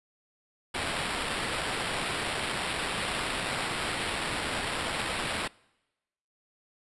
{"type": "noise with sample-and-hold", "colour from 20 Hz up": "white", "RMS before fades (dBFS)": -32, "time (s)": [0.74, 5.48], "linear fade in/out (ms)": 10, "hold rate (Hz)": 6300, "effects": ["noise-tail reverb RT60 1.0 s tail -25 dB re dry", "resampled to 24000 Hz"]}